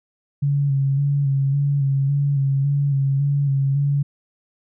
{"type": "tone with vibrato", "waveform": "sine", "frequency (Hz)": 139.5, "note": "C#3", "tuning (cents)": 11, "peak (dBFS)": -16, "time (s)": [0.42, 4.03], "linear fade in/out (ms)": 10, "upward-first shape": "square", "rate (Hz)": 1.8, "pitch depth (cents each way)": 30, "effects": []}